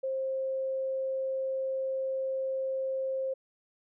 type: tone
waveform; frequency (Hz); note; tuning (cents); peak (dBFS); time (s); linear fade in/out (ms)
sine; 530; C5; +22; -29; 0.03-3.34; 10
effects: none

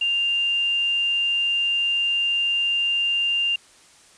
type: tone with quantisation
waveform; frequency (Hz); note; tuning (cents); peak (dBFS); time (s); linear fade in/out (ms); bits
sine; 2794; F7; 0; -19; 0.01-3.56; 5; 7
effects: white hiss -52 dBFS RMS until 4.17 s + resampled to 22050 Hz

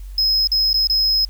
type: tone with dropouts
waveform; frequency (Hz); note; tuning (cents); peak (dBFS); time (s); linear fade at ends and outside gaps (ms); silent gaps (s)
triangle; 5120; D#8; +49; -13; 0.18-1.25; 2; 0.473-0.517 / 0.731-0.742 / 0.872-0.898
effects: added 47 Hz sine -30 dBFS peak until 1.29 s + white hiss -53 dBFS RMS until 1.29 s

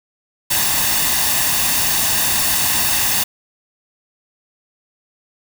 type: noise with comb filter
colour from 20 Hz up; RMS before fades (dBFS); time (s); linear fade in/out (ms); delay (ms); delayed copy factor
white; -17; 0.5-3.24; 10; 1.1; +0.55
effects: none

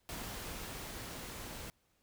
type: noise with level ramp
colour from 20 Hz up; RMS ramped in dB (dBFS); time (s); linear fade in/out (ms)
pink; -43 to -46; 0.09-1.7; 0
effects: pink hiss -75 dBFS RMS until 2.02 s

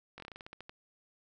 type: slowing click train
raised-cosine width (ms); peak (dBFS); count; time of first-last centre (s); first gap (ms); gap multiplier
0.3; -30; 12; 0.18-0.695; 20; 1.16
effects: none

